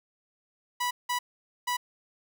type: tone bursts at uneven times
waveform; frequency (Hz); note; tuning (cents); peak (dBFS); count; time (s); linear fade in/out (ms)
sawtooth; 982; B5; -10; -23; 3; 0.8-0.91 / 1.09-1.19 / 1.67-1.77; 10
effects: none